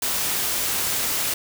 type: noise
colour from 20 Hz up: white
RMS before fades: -24 dBFS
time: 0.02-1.34 s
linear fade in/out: 5 ms
effects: none